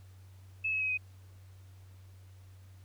sine tone with pitch steps, 2603 / 2572 / 2541 / 2510 Hz, E7 / E7 / D#7 / D#7, -22 / -43 / +36 / +15 cents, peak -29 dBFS, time 0.64-0.976 s, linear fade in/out 10 ms, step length 84 ms, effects added 94 Hz sine -51 dBFS peak until 2.84 s + pink hiss -66 dBFS RMS until 2.84 s

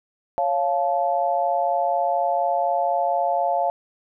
sine chord, Db augmented, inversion none, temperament equal with one note detuned, 554.4 / 698.5 / 868.4 Hz, Db5 / F5 / A5, 0 / 0 / -23 cents, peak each -25 / -21 / -25 dBFS, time 0.38-3.7 s, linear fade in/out 0 ms, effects none

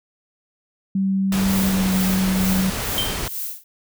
sine tone with pitch glide, 193.1 to 188.47 Hz, G3 to F#3, -26 to +32 cents, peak -17 dBFS, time 0.95-2.7 s, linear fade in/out 5 ms, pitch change -42 cents, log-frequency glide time 1.57-1.93 s
pink noise, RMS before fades -26 dBFS, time 1.32-3.28 s, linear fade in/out 2 ms
violet noise with tremolo, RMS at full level -27 dBFS, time 1.48-3.64 s, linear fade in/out 5 ms, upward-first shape sine, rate 2.2 Hz, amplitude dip 95%
triangle tone with exponential decay, 3136 Hz, G7, in tune, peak -17 dBFS, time 2.98-3.33 s, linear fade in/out 0 ms, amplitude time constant 74 ms
effects none

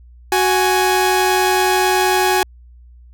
sawtooth tone pair together, 370.6 / 832 Hz, F#4 / G#5, +3 / +3 cents, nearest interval octave + major second, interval 1400 cents, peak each -12 dBFS, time 0.32-2.43 s, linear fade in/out 2 ms, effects added 60 Hz sine -40 dBFS peak until 3.13 s

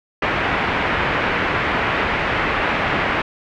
white low-pass noise, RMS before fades -20 dBFS, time 0.22-3.22 s, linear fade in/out 5 ms, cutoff 2300 Hz, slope 24 dB/octave, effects none

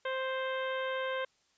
harmonic tone, 524 Hz, C5, 2 cents sharp, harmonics 1 / 2 / 3 / 4 / 5 / 6 / 7, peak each -34 / -39 / -39 / -44 / -49 / -46 / -51 dBFS, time 0.05-1.25 s, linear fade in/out 5 ms, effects white hiss -71 dBFS RMS until 1.57 s + resampled to 16000 Hz

